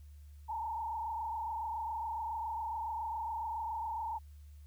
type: tone with frequency modulation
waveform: sine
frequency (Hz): 896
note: A5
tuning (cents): +31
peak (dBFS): -35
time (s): 0.48-4.19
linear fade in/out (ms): 20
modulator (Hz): 27.2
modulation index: 1.7
effects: added 73 Hz sine -50 dBFS peak until 4.66 s + white hiss -72 dBFS RMS until 4.66 s